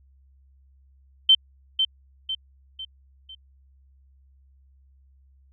sine tone with echo, 3100 Hz, G7, 20 cents flat, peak -11 dBFS, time 1.29-1.35 s, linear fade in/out 5 ms, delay 500 ms, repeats 4, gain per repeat -7 dB, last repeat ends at 3.35 s, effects added 67 Hz sine -54 dBFS peak until 5.52 s

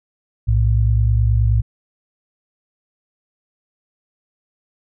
sine tone pair together, 61 / 110.59 Hz, B1 / A2, -21 / +9 cents, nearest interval minor seventh, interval 1030 cents, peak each -15 dBFS, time 0.47-1.62 s, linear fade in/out 20 ms, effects none

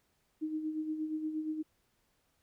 sine tone with tremolo, 311.1 Hz, D#4, in tune, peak -31 dBFS, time 0.41-1.63 s, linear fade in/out 20 ms, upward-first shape sine, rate 8.5 Hz, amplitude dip 55%, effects pink hiss -75 dBFS RMS until 2.42 s

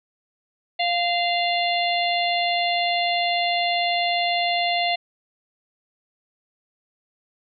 harmonic tone with a mistuned harmonic, 698.5 Hz, F5, in tune, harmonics 1 / 3 / 4 / 5 / 6, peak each -22 / -27 / -28 / -29 / -30 dBFS, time 0.79-4.96 s, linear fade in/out 10 ms, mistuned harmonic 3, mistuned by -20 cents, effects none

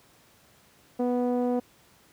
sawtooth tone with low-pass filter, 246.3 Hz, B3, 5 cents flat, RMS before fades -26 dBFS, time 0.99-1.6 s, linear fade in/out 10 ms, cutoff 610 Hz, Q 2, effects pink hiss -59 dBFS RMS until 2.12 s + high-pass 80 Hz 12 dB/octave

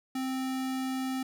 square tone, 261.6 Hz, C4, in tune, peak -31 dBFS, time 0.15-1.23 s, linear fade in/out 5 ms, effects none

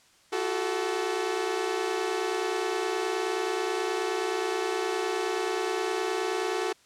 sawtooth tone cluster, 347.2 / 376.7 / 436.4 Hz, F4 / F#4 / A4, -10 / +31 / -14 cents, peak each -31 / -26 / -27 dBFS, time 0.32-6.73 s, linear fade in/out 10 ms, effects white hiss -60 dBFS RMS until 6.85 s + low-pass 8000 Hz 12 dB/octave

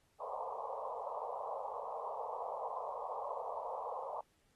white band-pass noise, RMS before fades -42 dBFS, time 0.2-4.21 s, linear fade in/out 5 ms, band 460 to 1100 Hz, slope 96 dB/octave, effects pink hiss -75 dBFS RMS until 4.55 s + AAC 32 kbps

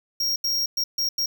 square tone bursts at uneven times, 5588 Hz, F8, in tune, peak -22 dBFS, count 5, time 0.2-0.36 / 0.44-0.66 / 0.77-0.84 / 0.98-1.09 / 1.18-1.26 s, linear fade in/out 5 ms, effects 8-bit

